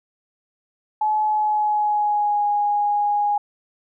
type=tone with pitch glide; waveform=sine; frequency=855 to 825.4 Hz; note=A5 to G#5; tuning=-50 to -11 cents; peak=-17 dBFS; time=1.01-3.38 s; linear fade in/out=5 ms; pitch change=-61 cents; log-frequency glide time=1.23-2.46 s; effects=none